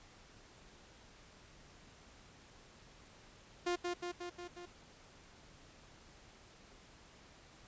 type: tone with echo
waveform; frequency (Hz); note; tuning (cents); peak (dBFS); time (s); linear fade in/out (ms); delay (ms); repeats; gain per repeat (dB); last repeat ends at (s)
sawtooth; 352.4; F4; +16; -29; 3.66-3.76; 10; 180; 5; -3; 4.66
effects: pink hiss -60 dBFS RMS until 7.67 s + resampled to 16000 Hz